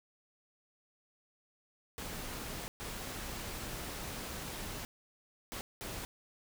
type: noise bursts at uneven times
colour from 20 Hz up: pink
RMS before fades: -42 dBFS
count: 4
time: 1.98-2.68 / 2.8-4.85 / 5.52-5.61 / 5.81-6.05 s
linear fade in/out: 0 ms
effects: none